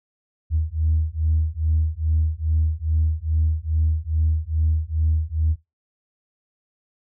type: beating tone pair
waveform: sine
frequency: 77.78 / 80.18 Hz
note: D#2 / E2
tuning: 0 / -47 cents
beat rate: 2.4 Hz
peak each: -21 dBFS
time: 0.5-5.56 s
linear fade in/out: 50 ms
effects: noise-tail reverb RT60 0.2 s tail -18 dB re dry + tanh soft clip ceiling -11 dBFS